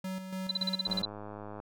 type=tone with tremolo; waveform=square; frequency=188 Hz; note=F#3; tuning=28 cents sharp; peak=-35 dBFS; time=0.04-1.02 s; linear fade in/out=5 ms; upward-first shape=square; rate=3.5 Hz; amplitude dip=50%
type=tone bursts; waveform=sine; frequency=4011 Hz; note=B7; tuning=26 cents sharp; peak=-27 dBFS; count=10; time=0.49-1.054 s; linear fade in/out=5 ms; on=24 ms; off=36 ms
type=click train; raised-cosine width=1 ms; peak=-29 dBFS; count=77; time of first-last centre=0.87-1.601 s; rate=104 Hz
effects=none